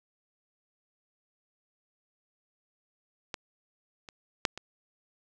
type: clicks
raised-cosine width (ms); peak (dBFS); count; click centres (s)
0.2; -17 / -27 / -6 / -22; 4; 3.342 / 4.088 / 4.452 / 4.576
effects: none